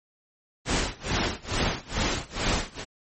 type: noise with tremolo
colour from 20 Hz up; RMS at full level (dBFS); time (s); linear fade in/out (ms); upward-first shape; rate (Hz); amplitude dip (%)
pink; -24; 0.65-2.85; 50; sine; 2.3; 95
effects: MP3 32 kbps